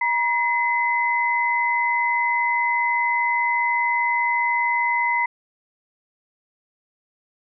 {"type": "tone pair together", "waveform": "sine", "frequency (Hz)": [953.8, 2035], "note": ["A#5", "C7"], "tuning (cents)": [39, -49], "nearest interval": "octave + minor second", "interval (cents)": 1312, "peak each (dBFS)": -21, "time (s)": [0.01, 5.26], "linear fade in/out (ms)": 5, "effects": []}